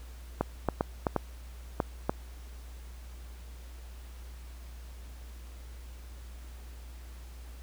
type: clicks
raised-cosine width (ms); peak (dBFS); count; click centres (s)
1; -12; 7; 0.41 / 0.687 / 0.809 / 1.068 / 1.163 / 1.802 / 2.095
effects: added 60 Hz sine -43 dBFS peak until 7.62 s + pink hiss -56 dBFS RMS until 7.62 s